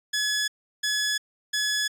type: tone bursts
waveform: 15% pulse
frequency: 1698 Hz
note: G#6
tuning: 38 cents sharp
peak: -17 dBFS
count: 3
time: 0.13-1.88 s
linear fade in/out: 10 ms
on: 350 ms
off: 350 ms
effects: resampled to 32000 Hz